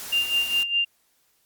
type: noise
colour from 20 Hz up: white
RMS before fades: -36 dBFS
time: 0-0.63 s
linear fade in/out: 0 ms
type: tone with tremolo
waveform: sine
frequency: 2794 Hz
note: F7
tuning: in tune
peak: -18 dBFS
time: 0.12-0.85 s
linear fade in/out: 10 ms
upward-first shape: sine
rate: 4.9 Hz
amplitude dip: 70%
effects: white hiss -66 dBFS RMS until 1.45 s + Opus 48 kbps